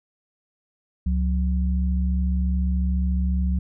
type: tone pair together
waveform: sine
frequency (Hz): 68.36 / 182.5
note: C#2 / F#3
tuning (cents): -24 / -24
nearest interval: octave + perfect fourth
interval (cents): 1700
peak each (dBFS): -20 / -26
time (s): 1.06-3.59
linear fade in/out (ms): 5
effects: none